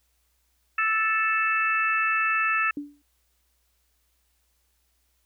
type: harmonic tone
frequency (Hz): 439.2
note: A4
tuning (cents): -3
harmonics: 3 / 4 / 5 / 6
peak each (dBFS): -25 / -26 / -35 / -26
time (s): 0.78-2.71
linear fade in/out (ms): 5
type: tone with exponential decay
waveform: sine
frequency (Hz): 289.8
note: D4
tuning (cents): -23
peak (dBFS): -26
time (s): 2.77-3.02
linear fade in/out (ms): 2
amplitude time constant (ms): 53
effects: added 60 Hz sine -70 dBFS peak until 5.25 s + white hiss -71 dBFS RMS until 5.25 s